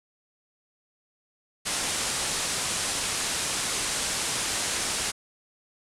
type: low-pass noise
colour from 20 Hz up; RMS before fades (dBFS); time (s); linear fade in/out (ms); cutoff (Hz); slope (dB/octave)
white; -29; 1.65-5.12; 20; 10000; 48
effects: none